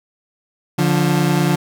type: tone pair together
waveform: 30% pulse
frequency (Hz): 145.9 / 176.08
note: D3 / F3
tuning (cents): -11 / +14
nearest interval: minor third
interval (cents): 325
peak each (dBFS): -14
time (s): 0.78-1.56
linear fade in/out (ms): 10
effects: none